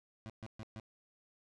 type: tone bursts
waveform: 25% pulse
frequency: 110 Hz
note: A2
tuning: in tune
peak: -40 dBFS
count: 4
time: 0.26-0.798 s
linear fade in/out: 0 ms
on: 37 ms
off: 130 ms
effects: low-pass 6000 Hz 12 dB/octave